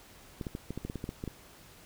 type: clicks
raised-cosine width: 3 ms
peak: -23 dBFS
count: 12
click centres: 0.412 / 0.468 / 0.551 / 0.706 / 0.776 / 0.85 / 0.899 / 0.957 / 1.041 / 1.091 / 1.239 / 1.277 s
effects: pink hiss -55 dBFS RMS until 1.85 s